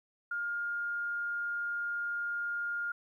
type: tone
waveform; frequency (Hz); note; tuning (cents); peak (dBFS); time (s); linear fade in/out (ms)
sine; 1413; F6; +20; -32; 0.31-2.92; 5
effects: 12-bit